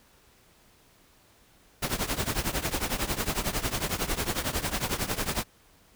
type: noise with tremolo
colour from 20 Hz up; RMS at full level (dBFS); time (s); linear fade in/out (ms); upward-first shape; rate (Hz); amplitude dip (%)
pink; -26; 1.82-5.44; 10; triangle; 11; 90
effects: pink hiss -60 dBFS RMS until 5.95 s